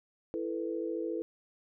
sine chord, E suspended fourth, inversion none, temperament equal with one note detuned, 331.9 / 440 / 493.9 Hz, E4 / A4 / B4, +12 / 0 / 0 cents, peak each -35 / -37 / -38 dBFS, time 0.34-1.22 s, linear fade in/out 0 ms, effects none

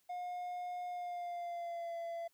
triangle tone with pitch glide, 716 to 676.2 Hz, F5 to E5, +43 to +44 cents, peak -37 dBFS, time 0.09-2.28 s, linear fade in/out 10 ms, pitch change -99 cents, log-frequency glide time 0.87-1.97 s, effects white hiss -75 dBFS RMS until 2.33 s

